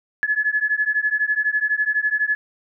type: beating tone pair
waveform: sine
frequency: 1703 / 1715 Hz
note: G#6 / A6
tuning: +43 / -45 cents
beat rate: 12 Hz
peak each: -21 dBFS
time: 0.23-2.35 s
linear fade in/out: 0 ms
effects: none